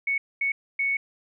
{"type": "tone bursts at uneven times", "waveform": "sine", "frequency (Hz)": 2217, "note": "C#7", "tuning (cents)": 0, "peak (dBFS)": -22, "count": 3, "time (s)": [[0.07, 0.18], [0.41, 0.52], [0.79, 0.97]], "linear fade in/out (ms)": 5, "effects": []}